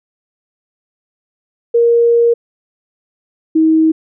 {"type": "tone pair in turn", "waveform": "sine", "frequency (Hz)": [469.3, 318.4], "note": ["A#4", "D#4"], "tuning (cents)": [12, 40], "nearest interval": "perfect fifth", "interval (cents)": 672, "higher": "first", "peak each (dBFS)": -7, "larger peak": "neither", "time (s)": [[1.74, 2.34], [3.55, 3.92]], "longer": "first", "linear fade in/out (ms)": 10, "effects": []}